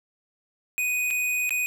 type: tone with dropouts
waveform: square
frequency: 2489 Hz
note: D#7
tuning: in tune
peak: -24 dBFS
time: 0.78-1.66 s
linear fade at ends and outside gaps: 0 ms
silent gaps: 1.105-1.109 / 1.493-1.507 s
effects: none

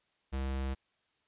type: tone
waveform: square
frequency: 66.8 Hz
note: C2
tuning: 36 cents sharp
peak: -33 dBFS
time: 0.32-0.75 s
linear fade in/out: 20 ms
effects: white hiss -75 dBFS RMS until 1.27 s + resampled to 8000 Hz

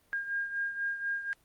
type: beating tone pair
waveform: sine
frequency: 1614 / 1618.1 Hz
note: G#6 / G#6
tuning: -50 / -46 cents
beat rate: 4.1 Hz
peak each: -32 / -38 dBFS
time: 0.13-1.33 s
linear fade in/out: 0 ms
effects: pink hiss -67 dBFS RMS until 1.44 s + Opus 32 kbps

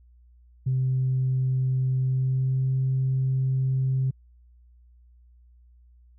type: tone with pitch glide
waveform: sine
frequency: 130 to 131.66 Hz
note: C3 to C3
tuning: -11 to +11 cents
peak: -20 dBFS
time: 0.66-4.11 s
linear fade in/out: 10 ms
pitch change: +22 cents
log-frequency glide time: 1.99-2.75 s
effects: tanh soft clip ceiling -17 dBFS + added 60 Hz sine -52 dBFS peak until 6.18 s

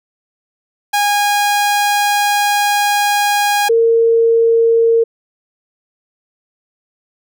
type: tone pair in turn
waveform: sawtooth / sine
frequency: 820 / 458.6 Hz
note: G#5 / A#4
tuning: -22 / -28 cents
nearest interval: minor seventh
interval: 1006 cents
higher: first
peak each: -8 dBFS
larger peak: neither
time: 0.93-3.69 / 3.69-5.04 s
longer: first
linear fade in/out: 10 ms
effects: none

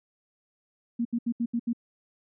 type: tone bursts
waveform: sine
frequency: 235.3 Hz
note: A#3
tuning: 16 cents sharp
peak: -24 dBFS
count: 6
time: 0.99-1.732 s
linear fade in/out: 10 ms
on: 62 ms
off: 74 ms
effects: none

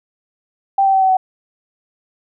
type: tone with pitch steps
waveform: sine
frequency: 784 / 775.9 / 767.9 / 759.9 / 752.1 Hz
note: G5 / G5 / G5 / F#5 / F#5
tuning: 0 / -18 / -36 / +46 / +28 cents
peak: -10 dBFS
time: 0.78-1.17 s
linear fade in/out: 5 ms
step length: 78 ms
effects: none

